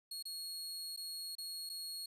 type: tone with dropouts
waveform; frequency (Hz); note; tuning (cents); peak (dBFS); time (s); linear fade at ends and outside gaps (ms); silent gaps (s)
sawtooth; 4316; C#8; -47; -39; 0.11-2.06; 5; 0.226-0.253 / 0.964-0.973 / 1.353-1.382 / 1.693-1.697
effects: resampled to 32000 Hz + 12-bit